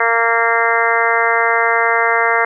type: harmonic tone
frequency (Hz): 230.6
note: A#3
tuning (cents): -19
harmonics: 2 / 3 / 4 / 5 / 6 / 7 / 8 / 9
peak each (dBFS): -20 / -20 / -20 / -20 / -20 / -20 / -20 / -20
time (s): 0-2.45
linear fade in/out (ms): 5
effects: none

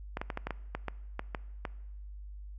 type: clicks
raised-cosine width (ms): 0.5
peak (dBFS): -19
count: 11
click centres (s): 0.171 / 0.215 / 0.302 / 0.374 / 0.47 / 0.507 / 0.75 / 0.883 / 1.194 / 1.348 / 1.652
effects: noise-tail reverb RT60 1.0 s tail -21 dB re dry + added 50 Hz sine -42 dBFS peak until 2.58 s

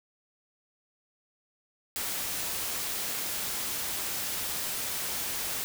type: noise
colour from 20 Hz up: white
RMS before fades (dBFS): -33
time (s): 1.96-5.64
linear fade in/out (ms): 0
effects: none

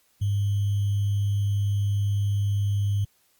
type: tone with sample-and-hold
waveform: sine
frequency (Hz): 101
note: G#2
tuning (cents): -48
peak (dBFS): -21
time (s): 0.21-3.05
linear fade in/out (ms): 10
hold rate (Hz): 3150
effects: white hiss -65 dBFS RMS until 3.39 s + Opus 48 kbps

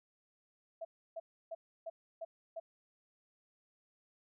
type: tone bursts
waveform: sine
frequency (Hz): 659.3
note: E5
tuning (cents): 0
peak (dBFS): -39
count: 6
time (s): 0.81-2.6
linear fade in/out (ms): 10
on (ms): 40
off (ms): 310
effects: none

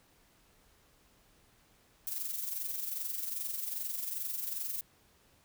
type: noise with amplitude modulation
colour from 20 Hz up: violet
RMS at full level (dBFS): -35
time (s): 2.07-4.81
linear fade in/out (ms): 0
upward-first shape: sine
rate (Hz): 22.5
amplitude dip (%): 55
effects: pink hiss -66 dBFS RMS until 5.44 s

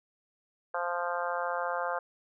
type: harmonic tone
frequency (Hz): 174.61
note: F3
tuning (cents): 0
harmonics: 3 / 4 / 5 / 6 / 7 / 8 / 9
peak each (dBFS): -35 / -36 / -37 / -38 / -38 / -39 / -40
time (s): 0.74-1.99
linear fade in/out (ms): 5
effects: none

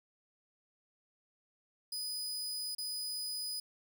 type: tone with dropouts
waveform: sawtooth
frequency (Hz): 4978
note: D#8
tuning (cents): 0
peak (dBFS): -34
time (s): 1.92-3.6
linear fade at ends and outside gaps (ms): 5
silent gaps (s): 2.75-2.782
effects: none

